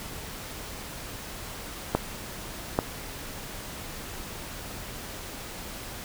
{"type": "clicks", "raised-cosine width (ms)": 1, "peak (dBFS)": -7, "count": 2, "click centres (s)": [1.95, 2.789], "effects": ["pink hiss -39 dBFS RMS until 6.04 s"]}